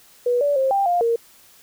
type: tone with pitch steps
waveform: sine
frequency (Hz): 487.7 / 576 / 532 / 791 / 703 / 464.3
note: B4 / D5 / C5 / G5 / F5 / A#4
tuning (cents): -22 / -34 / +29 / +15 / +11 / -7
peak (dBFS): -16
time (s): 0.26-1.16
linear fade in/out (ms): 5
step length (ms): 150
effects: white hiss -51 dBFS RMS until 1.62 s